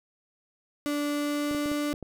35% pulse tone with pitch glide, 291.7 to 293.6 Hz, D4 to D4, -12 to 0 cents, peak -25 dBFS, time 0.86-1.93 s, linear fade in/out 0 ms, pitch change +12 cents, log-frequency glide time 1.12-1.77 s
clicks, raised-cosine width 2 ms, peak -25 dBFS, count 6, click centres 1.512 / 1.548 / 1.659 / 1.716 / 1.939 / 2.027 s
effects none

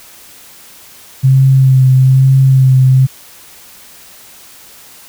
sine tone with vibrato, 132 Hz, C3, 16 cents sharp, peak -4 dBFS, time 1.23-3.07 s, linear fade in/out 20 ms, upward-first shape sine, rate 1.1 Hz, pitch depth 24 cents each way, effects white hiss -38 dBFS RMS until 5.08 s

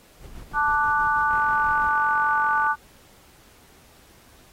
brown noise with tremolo, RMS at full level -39 dBFS, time 0.19-1.94 s, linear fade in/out 50 ms, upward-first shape square, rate 6.2 Hz, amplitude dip 55%
sine chord, D major, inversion second, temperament equal, 880 / 1174.7 / 1480 Hz, A5 / D6 / F#6, 0 / 0 / 0 cents, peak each -23 dBFS, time 0.53-2.76 s, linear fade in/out 50 ms
click train, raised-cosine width 0.5 ms, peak -25 dBFS, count 62, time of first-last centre 1.31-2.666 s, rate 45 Hz
effects pink hiss -54 dBFS RMS until 4.52 s + AAC 48 kbps

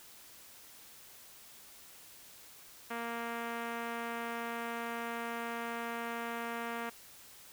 5% pulse tone with low-pass filter, 233.1 Hz, A#3, in tune, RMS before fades -39 dBFS, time 2.9-6.9 s, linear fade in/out 10 ms, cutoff 2000 Hz, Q 0.66, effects white hiss -55 dBFS RMS until 7.52 s

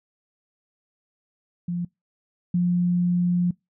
sine tone pair in turn, 174.61 / 176.64 Hz, F3 / F3, 0 / +20 cents, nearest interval unison, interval 20 cents, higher second, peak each -24 / -18 dBFS, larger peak second, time 1.68-1.85 / 2.54-3.51 s, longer second, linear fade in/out 5 ms, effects noise-tail reverb RT60 0.2 s tail -25 dB re dry

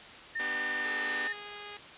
sine tone, 1817 Hz, A#6, 45 cents flat, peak -31 dBFS, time 0.35-1.33 s, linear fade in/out 10 ms
5% pulse chord, G major, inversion first, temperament equal with one note detuned, 246.9 / 299.5 / 392 Hz, B3 / D4 / G4, 0 / +34 / 0 cents, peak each -30 dBFS, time 0.39-1.28 s, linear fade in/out 10 ms
5% pulse tone with pitch glide, 428.2 to 412.4 Hz, A4 to G#4, -47 to -12 cents, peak -30 dBFS, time 0.85-1.77 s, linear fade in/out 0 ms, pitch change -65 cents, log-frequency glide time 1.03-1.36 s
effects white hiss -48 dBFS RMS until 1.97 s + resampled to 8000 Hz

